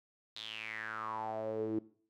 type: tone with band-pass filter sweep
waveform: sawtooth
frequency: 110 Hz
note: A2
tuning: in tune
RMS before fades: -39 dBFS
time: 0.36-1.79 s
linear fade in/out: 5 ms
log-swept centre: 3900 to 320 Hz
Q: 7.4
effects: noise-tail reverb RT60 0.5 s tail -19 dB re dry